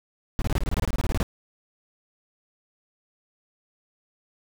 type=noise bursts; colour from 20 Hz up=brown; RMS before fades=-23 dBFS; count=16; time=0.39-1.229 s; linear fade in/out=0 ms; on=29 ms; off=25 ms; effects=none